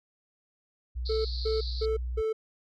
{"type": "tone", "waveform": "sine", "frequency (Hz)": 61.1, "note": "B1", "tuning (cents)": -18, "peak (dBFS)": -30, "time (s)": [0.95, 2.22], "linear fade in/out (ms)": 20}
{"type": "band-pass noise", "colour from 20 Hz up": "pink", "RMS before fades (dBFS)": -40, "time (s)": [1.05, 1.86], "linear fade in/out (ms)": 10, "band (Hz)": [4000, 4700], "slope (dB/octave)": 96}
{"type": "tone bursts", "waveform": "triangle", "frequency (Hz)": 440, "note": "A4", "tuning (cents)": 0, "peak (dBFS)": -24, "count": 4, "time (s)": [1.09, 2.33], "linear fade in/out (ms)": 10, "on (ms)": 160, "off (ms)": 200}
{"effects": []}